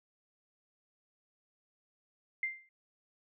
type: tone with exponential decay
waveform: sine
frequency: 2093 Hz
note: C7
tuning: in tune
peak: -28 dBFS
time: 2.43-2.69 s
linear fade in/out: 2 ms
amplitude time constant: 55 ms
effects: none